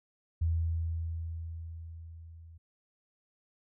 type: tone with level ramp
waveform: sine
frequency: 82.41 Hz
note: E2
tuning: in tune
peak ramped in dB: -25 to -49 dBFS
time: 0.41-2.58 s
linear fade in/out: 10 ms
effects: none